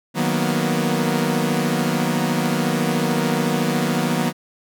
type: chord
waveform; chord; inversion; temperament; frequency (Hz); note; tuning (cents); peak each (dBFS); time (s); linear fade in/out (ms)
sawtooth; B major seventh; first; equal with one note detuned; 155.56 / 184.04 / 233.1 / 246.9; D#3 / F#3 / A#3 / B3; 0 / -9 / 0 / 0; -20; 0.14-4.33; 50
effects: none